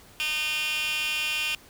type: tone with high-pass filter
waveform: 15% pulse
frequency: 305.9 Hz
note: D#4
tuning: 29 cents flat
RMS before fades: -28 dBFS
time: 0.2-1.55 s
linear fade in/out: 0 ms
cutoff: 2500 Hz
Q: 4.8
effects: pink hiss -52 dBFS RMS until 1.69 s